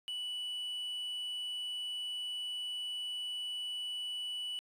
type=tone with quantisation; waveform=triangle; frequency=2960 Hz; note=F#7; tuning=in tune; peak=-35 dBFS; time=0.08-4.59 s; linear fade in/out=0 ms; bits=10; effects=resampled to 32000 Hz